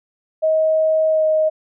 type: tone with pitch glide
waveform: sine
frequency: 632 to 625.5 Hz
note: D#5 to D#5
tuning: +27 to +9 cents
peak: -13 dBFS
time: 0.42-1.5 s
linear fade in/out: 20 ms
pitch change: -18 cents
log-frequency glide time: 1.09-1.25 s
effects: none